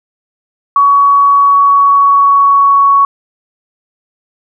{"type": "tone with pitch glide", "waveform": "sine", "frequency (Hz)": [1125, 1115.3], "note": ["C#6", "C#6"], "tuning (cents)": [25, 10], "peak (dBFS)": -4, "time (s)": [0.76, 3.05], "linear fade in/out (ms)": 2, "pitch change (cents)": -15, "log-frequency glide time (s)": [1.39, 2.93], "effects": []}